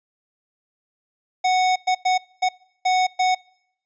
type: tone bursts at uneven times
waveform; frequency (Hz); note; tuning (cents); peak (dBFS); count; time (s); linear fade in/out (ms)
square; 740; F#5; 0; -17; 6; 1.44-1.76 / 1.87-1.95 / 2.05-2.18 / 2.42-2.49 / 2.85-3.07 / 3.19-3.35; 10
effects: noise-tail reverb RT60 0.8 s tail -26 dB re dry + resampled to 16000 Hz